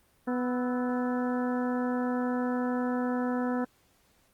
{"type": "harmonic tone with a mistuned harmonic", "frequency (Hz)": 248.3, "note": "B3", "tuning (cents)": 9, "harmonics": [1, 2, 3, 4, 5, 6, 7], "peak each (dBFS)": [-28, -34, -38, -40, -42, -44, -45], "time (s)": [0.27, 3.65], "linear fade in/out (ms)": 10, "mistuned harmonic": 5, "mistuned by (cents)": 94, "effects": ["pink hiss -66 dBFS RMS until 4.33 s", "Opus 32 kbps"]}